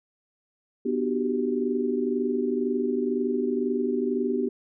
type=chord; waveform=sine; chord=G major seventh; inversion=first; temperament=equal with one note detuned; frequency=246.9 / 300.2 / 370 / 392 Hz; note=B3 / D4 / F#4 / G4; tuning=0 / +38 / 0 / 0 cents; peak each=-27 / -32 / -31 / -27 dBFS; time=0.85-4.49 s; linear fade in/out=10 ms; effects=none